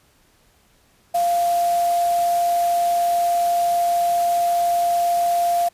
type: tone in noise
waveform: sine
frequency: 695 Hz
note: F5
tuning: 9 cents flat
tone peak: -16 dBFS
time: 1.14-5.69 s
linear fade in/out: 10 ms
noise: white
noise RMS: -34 dBFS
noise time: 1.14-5.69 s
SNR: +15 dB
effects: pink hiss -58 dBFS RMS until 5.73 s + resampled to 32000 Hz